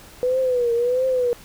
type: tone with vibrato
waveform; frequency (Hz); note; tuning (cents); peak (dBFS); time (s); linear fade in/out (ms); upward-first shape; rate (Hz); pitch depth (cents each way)
sine; 493.9; B4; 0; -17; 0.23-1.33; 0; triangle; 1.5; 110
effects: pink hiss -45 dBFS RMS until 1.44 s